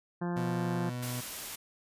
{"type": "harmonic tone", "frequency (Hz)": 174.61, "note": "F3", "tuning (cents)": 0, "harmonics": [1, 2, 3, 4, 5, 6, 7, 8, 9, 10], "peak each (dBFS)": [-32, -37, -46, -43, -44, -46, -52, -53, -49, -54], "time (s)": [0.21, 0.9], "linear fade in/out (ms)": 10}
{"type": "tone", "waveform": "30% pulse", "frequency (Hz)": 123.47, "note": "B2", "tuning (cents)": 0, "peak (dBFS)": -32, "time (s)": [0.36, 1.21], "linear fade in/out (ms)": 10}
{"type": "noise", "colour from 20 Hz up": "white", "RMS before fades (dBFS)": -40, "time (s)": [1.02, 1.56], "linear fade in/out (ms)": 10}
{"effects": ["resampled to 32000 Hz"]}